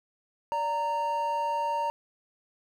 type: tone pair together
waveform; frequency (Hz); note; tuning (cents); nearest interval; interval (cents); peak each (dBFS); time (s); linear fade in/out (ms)
triangle; 581.4 / 925; D5 / A#5; -18 / -14; minor sixth; 804; -32 / -25; 0.52-1.9; 0
effects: none